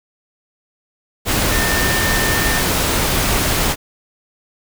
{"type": "tone in noise", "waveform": "sine", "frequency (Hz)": 1800, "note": "A6", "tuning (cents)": 39, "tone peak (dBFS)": -21, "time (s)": [1.5, 2.63], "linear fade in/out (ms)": 50, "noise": "pink", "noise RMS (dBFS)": -17, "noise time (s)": [1.25, 3.76], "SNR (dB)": -7, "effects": []}